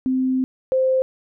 sine tone pair in turn, 259.3 / 521.6 Hz, C4 / C5, -15 / -5 cents, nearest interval octave, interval 1210 cents, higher second, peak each -17 / -15 dBFS, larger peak second, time 0.06-0.44 / 0.72-1.02 s, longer first, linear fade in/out 0 ms, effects none

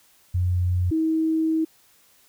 sine tone pair in turn, 89.7 / 319.7 Hz, F2 / D#4, +47 / +47 cents, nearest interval octave + minor seventh, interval 2200 cents, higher second, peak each -19 dBFS, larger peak neither, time 0.34-0.91 / 0.91-1.65 s, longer second, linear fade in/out 10 ms, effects white hiss -58 dBFS RMS until 2.28 s

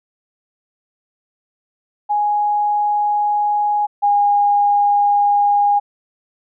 sine tone pair in turn, 830.6 / 817.3 Hz, G#5 / G#5, 0 / -28 cents, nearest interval unison, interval 28 cents, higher first, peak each -14 / -11 dBFS, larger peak second, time 2.09-3.87 / 4.02-5.8 s, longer neither, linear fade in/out 20 ms, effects none

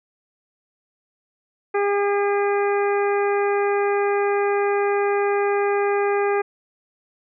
harmonic tone, 404.8 Hz, G#4, 44 cents flat, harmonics 1 / 2 / 3 / 4 / 5 / 6, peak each -19 / -25 / -29 / -31 / -33 / -35 dBFS, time 1.74-6.42 s, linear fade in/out 10 ms, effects none

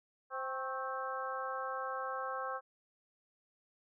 harmonic tone with a mistuned harmonic, 261.6 Hz, C4, in tune, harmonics 2 / 3 / 4 / 5 / 6, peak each -42 / -44 / -41 / -42 / -46 dBFS, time 0.3-2.61 s, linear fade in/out 50 ms, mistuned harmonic 4, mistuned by +69 cents, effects none

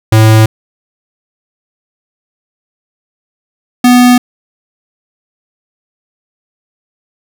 square tone pair in turn, 110 / 246.9 Hz, A2 / B3, 0 / 0 cents, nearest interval octave + major second, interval 1400 cents, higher second, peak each -3 dBFS, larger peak neither, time 0.12-0.46 / 3.84-4.18 s, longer neither, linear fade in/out 5 ms, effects none

